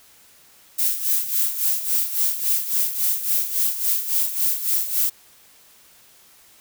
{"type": "noise with tremolo", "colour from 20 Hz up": "violet", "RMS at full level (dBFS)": -19, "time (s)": [0.78, 5.1], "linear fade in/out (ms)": 10, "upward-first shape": "sine", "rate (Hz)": 3.6, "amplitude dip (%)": 70, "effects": ["white hiss -52 dBFS RMS until 6.6 s"]}